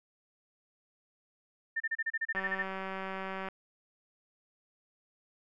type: tone bursts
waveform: sine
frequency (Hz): 1797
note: A6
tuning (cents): +36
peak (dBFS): -29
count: 12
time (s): 1.76-2.628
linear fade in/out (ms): 10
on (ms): 43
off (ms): 32
type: click train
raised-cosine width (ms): 0.5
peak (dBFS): -24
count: 218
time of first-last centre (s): 2.35-3.486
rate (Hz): 191
effects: none